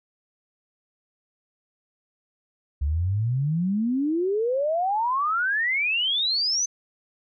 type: exponential sweep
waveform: sine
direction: up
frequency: 68.2 to 6230 Hz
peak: -21 dBFS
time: 2.81-6.66 s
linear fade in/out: 10 ms
effects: none

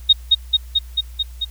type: tone with echo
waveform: sine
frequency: 3729 Hz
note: A#7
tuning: in tune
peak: -6 dBFS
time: 0.09-0.13 s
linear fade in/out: 10 ms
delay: 220 ms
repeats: 6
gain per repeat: -2 dB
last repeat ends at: 1.45 s
effects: added 60 Hz sine -33 dBFS peak until 1.5 s + white hiss -50 dBFS RMS until 1.5 s

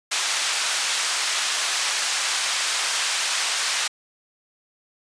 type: band-pass noise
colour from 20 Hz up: white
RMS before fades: -24 dBFS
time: 0.11-3.88 s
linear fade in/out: 10 ms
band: 940 to 6500 Hz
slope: 12 dB/octave
effects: resampled to 22050 Hz

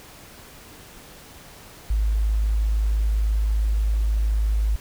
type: tone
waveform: sine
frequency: 53 Hz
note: G#1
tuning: 36 cents sharp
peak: -18 dBFS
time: 1.9-4.76 s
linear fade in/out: 5 ms
effects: pink hiss -45 dBFS RMS until 4.8 s

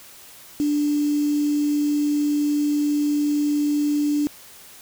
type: tone with quantisation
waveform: sine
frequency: 293.7 Hz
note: D4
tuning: in tune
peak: -18 dBFS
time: 0.6-4.27 s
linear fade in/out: 0 ms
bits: 6
effects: white hiss -45 dBFS RMS until 4.81 s

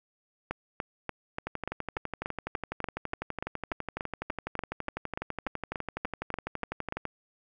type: two click trains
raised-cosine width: 0.5 ms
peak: -17 / -18 dBFS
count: 23 / 68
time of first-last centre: 0.51-6.924 / 1.47-7.053 s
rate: 3.43 / 12 Hz
effects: none

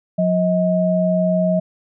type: tone pair together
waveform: sine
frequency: 180 / 633.2 Hz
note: F#3 / D#5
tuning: -47 / +30 cents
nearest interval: octave + minor seventh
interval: 2177 cents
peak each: -17 dBFS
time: 0.18-1.6 s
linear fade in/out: 10 ms
effects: none

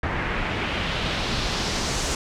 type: noise with low-pass filter sweep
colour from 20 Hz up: pink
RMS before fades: -26 dBFS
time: 0.03-2.15 s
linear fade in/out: 2 ms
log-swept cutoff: 1800 to 7300 Hz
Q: 1.7
effects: none

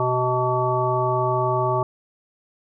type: harmonic tone with a mistuned harmonic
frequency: 126.3 Hz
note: B2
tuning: 39 cents sharp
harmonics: 1 / 3 / 5 / 7 / 9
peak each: -25 / -25 / -25 / -25 / -25 dBFS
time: 0-1.83 s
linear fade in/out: 2 ms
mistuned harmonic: 1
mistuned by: -20 cents
effects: none

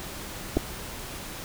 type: clicks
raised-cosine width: 2 ms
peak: -10 dBFS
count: 2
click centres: 0.569 / 0.572 s
effects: pink hiss -38 dBFS RMS until 1.44 s

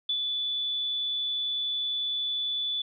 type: tone with ADSR envelope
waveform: sine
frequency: 3469 Hz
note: A7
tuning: 25 cents flat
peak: -24 dBFS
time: 0.09-2.82 s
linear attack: 5 ms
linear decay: 73 ms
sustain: -3 dB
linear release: 5 ms
effects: none

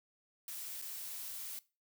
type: noise with dropouts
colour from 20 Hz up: blue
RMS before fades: -44 dBFS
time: 0.48-1.59 s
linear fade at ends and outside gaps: 1 ms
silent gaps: 0.816-0.822 s
effects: noise-tail reverb RT60 0.3 s tail -20 dB re dry

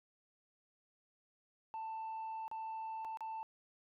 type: tone with dropouts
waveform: sine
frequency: 887 Hz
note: A5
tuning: 14 cents sharp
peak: -38 dBFS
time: 1.74-3.43 s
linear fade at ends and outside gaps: 0 ms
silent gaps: 2.48-2.514 / 3.047-3.05 / 3.172-3.207 s
effects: tanh soft clip ceiling -39 dBFS

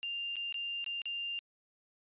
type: tone with dropouts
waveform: sine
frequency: 2794 Hz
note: F7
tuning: in tune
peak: -35 dBFS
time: 0.03-1.39 s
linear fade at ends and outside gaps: 0 ms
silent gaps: 0.357-0.366 / 0.525-0.543 / 0.843-0.863 / 1.018-1.056 s
effects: resampled to 8000 Hz

